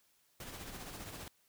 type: noise with tremolo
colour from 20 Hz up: pink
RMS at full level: -45 dBFS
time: 0.4-1.28 s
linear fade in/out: 2 ms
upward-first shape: sine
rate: 15 Hz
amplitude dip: 45%
effects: white hiss -72 dBFS RMS until 1.48 s